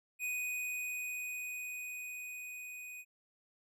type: tone with level ramp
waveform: square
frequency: 2489 Hz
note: D#7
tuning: in tune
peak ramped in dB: -35 to -46 dBFS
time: 0.19-3.05 s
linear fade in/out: 50 ms
effects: none